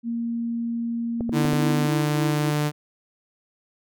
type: tone with pitch glide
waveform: sine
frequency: 233.1 to 248.4 Hz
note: A#3 to B3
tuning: 0 to +10 cents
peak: -24 dBFS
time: 0.03-1.9 s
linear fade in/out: 50 ms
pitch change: +110 cents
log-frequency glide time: 1.32-1.46 s
type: clicks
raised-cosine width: 2 ms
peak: -15 dBFS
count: 4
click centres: 1.208 / 1.294 / 1.452 / 1.533 s
type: tone with tremolo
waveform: triangle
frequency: 324.9 Hz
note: E4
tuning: 25 cents flat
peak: -22 dBFS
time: 1.32-2.51 s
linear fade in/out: 10 ms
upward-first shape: sine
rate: 3.5 Hz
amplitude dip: 65%
type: tone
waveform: sawtooth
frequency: 148.9 Hz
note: D3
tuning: 24 cents sharp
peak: -17 dBFS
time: 1.32-2.72 s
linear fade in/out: 50 ms
effects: none